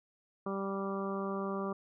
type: harmonic tone with a mistuned harmonic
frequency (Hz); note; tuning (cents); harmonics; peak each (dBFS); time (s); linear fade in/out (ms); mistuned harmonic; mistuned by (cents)
195.5; G3; -4; 1 / 2 / 3 / 4 / 5 / 6 / 7; -37 / -38 / -42 / -47 / -46 / -41 / -52; 0.46-1.73; 5; 7; +20
effects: none